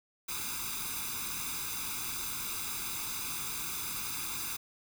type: noise with comb filter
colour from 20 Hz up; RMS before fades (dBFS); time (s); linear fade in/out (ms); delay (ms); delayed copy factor
white; -37; 0.28-4.57; 10; 0.81; +1
effects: none